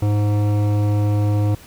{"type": "tone with hard clipping", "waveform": "triangle", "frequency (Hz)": 103.83, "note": "G#2", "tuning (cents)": 0, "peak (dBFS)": -17, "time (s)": [0.02, 1.55], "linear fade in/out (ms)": 5, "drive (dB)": 18, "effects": ["pink hiss -44 dBFS RMS until 1.66 s"]}